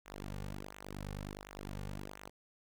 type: tone with flanger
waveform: sawtooth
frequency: 49.66 Hz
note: G1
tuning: 23 cents sharp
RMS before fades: -45 dBFS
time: 0.05-2.3 s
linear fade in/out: 20 ms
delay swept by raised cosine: 0.2 to 3.1 ms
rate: 1.4 Hz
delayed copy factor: -0.9
effects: none